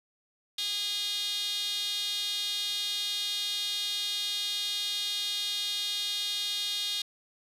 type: tone with high-pass filter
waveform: sawtooth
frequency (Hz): 409.7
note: G#4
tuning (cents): -24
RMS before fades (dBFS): -32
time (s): 0.58-7.02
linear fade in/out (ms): 5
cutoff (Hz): 3600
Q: 6.3
effects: resampled to 32000 Hz + 9-bit